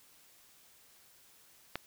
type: click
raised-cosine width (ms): 0.3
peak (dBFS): -18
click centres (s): 1.756
effects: white hiss -62 dBFS RMS until 1.86 s